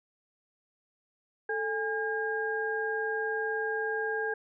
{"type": "tone cluster", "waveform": "sine", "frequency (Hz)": [439.6, 823, 1618], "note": ["A4", "G#5", "G#6"], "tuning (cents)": [-2, -16, -46], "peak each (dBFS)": [-32, -37, -32], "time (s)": [1.49, 4.34], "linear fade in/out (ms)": 5, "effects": []}